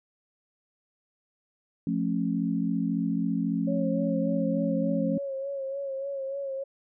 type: chord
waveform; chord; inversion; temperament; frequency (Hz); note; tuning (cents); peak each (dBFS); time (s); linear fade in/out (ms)
sine; F augmented; none; just; 174.61 / 218.3 / 272.8; F3 / A3 / C#4; 0 / -13 / -28; -29; 1.87-5.18; 2
type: tone with vibrato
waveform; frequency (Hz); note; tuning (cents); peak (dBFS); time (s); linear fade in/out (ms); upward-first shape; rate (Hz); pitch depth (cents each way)
sine; 547; C#5; -23; -30; 3.67-6.64; 10; sine; 3.4; 40
effects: none